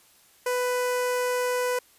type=tone with notch filter; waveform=sawtooth; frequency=496.8 Hz; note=B4; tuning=10 cents sharp; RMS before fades=-26 dBFS; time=0.46-1.79 s; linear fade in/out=5 ms; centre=3700 Hz; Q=1.7; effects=white hiss -58 dBFS RMS until 1.98 s + resampled to 32000 Hz